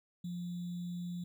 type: tone with sample-and-hold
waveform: sine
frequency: 175.7 Hz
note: F3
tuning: 11 cents sharp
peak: -37 dBFS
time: 0.24-1.24 s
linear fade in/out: 5 ms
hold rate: 3675 Hz
effects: none